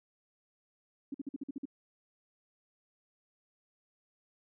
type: tone bursts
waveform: sine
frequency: 277.2 Hz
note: C#4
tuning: in tune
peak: -35 dBFS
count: 8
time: 1.12-1.655 s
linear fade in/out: 5 ms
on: 24 ms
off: 49 ms
effects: none